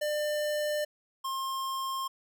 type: tone pair in turn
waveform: square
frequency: 598 / 1065.5 Hz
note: D5 / C6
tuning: +31 / +31 cents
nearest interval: minor seventh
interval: 1000 cents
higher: second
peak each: -29 / -32 dBFS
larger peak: first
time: 0.01-0.85 / 1.24-2.08 s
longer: neither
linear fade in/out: 10 ms
effects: none